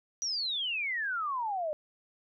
sine exponential sweep, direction down, 5920 to 587.3 Hz, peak -30 dBFS, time 0.22-1.73 s, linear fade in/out 0 ms, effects none

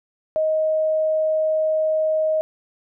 sine tone, 627 Hz, D#5, 13 cents sharp, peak -17 dBFS, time 0.36-2.41 s, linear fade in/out 0 ms, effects none

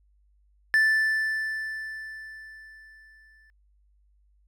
triangle tone with exponential decay, 1760 Hz, A6, in tune, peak -15 dBFS, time 0.74-3.5 s, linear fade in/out 0 ms, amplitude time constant 600 ms, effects added 50 Hz sine -60 dBFS peak until 4.47 s

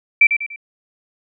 sine tone with echo, 2334 Hz, D7, 11 cents flat, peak -6 dBFS, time 0.21-0.27 s, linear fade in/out 5 ms, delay 97 ms, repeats 3, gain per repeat -8 dB, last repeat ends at 0.561 s, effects none

